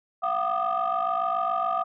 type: tone cluster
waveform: sine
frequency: 685 / 746 / 1193 / 1240 Hz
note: F5 / F#5 / D6 / D#6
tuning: -34 / +14 / +27 / -6 cents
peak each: -28 dBFS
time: 0.22-1.84 s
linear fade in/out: 20 ms
effects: tanh soft clip ceiling -17 dBFS